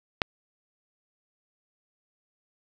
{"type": "click", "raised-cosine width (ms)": 0.3, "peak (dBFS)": -6, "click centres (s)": 0.218, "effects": []}